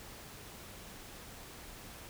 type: silence
effects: pink hiss -50 dBFS RMS until 2.09 s